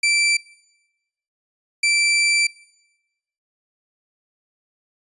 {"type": "tone pair in turn", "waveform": "sawtooth", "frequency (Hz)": [2338, 2338], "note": ["D7", "D7"], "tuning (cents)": [-8, -8], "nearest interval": "unison", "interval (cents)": 0, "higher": "neither", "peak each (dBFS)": -12, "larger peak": "neither", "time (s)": [[0.03, 0.37], [1.83, 2.47]], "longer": "second", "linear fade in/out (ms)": 5, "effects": ["noise-tail reverb RT60 1.0 s tail -23 dB re dry", "resampled to 24000 Hz"]}